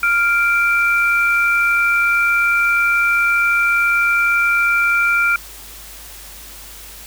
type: tone pair together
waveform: sine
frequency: 1396.9 / 2349 Hz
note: F6 / D7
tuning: 0 / 0 cents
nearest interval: major sixth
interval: 900 cents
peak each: -14 / -17 dBFS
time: 0.03-5.36 s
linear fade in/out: 2 ms
effects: added 50 Hz sine -41 dBFS peak until 7.06 s + white hiss -37 dBFS RMS until 7.06 s